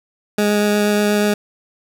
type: tone with vibrato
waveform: 20% pulse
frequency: 207.7 Hz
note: G#3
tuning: in tune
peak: -9 dBFS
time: 0.38-1.34 s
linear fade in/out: 5 ms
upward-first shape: triangle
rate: 8.3 Hz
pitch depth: 10 cents each way
effects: none